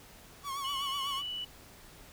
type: tone with vibrato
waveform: 45% pulse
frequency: 1106 Hz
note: C#6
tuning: 4 cents flat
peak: -35 dBFS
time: 0.43-1.23 s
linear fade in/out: 50 ms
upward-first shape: triangle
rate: 8 Hz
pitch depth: 74 cents each way
type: tone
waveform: sine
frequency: 2960 Hz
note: F#7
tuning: in tune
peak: -35 dBFS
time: 0.64-1.45 s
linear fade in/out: 10 ms
effects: pink hiss -54 dBFS RMS until 2.12 s